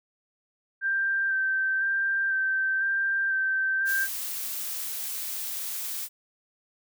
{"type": "tone with vibrato", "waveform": "sine", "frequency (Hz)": 1568, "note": "G6", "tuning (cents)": 0, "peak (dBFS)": -23, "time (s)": [0.81, 4.08], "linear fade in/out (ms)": 50, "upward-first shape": "square", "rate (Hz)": 1, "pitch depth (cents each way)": 15}
{"type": "noise", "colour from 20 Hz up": "blue", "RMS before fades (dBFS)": -33, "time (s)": [3.85, 6.09], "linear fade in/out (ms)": 50}
{"effects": []}